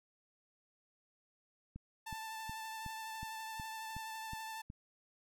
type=click train; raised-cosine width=5 ms; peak=-34 dBFS; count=9; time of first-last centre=1.76-4.701 s; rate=2.72 Hz
type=tone with vibrato; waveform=sawtooth; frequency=884 Hz; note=A5; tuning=8 cents sharp; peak=-39 dBFS; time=2.06-4.62 s; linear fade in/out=10 ms; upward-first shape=triangle; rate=12 Hz; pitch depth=18 cents each way
effects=none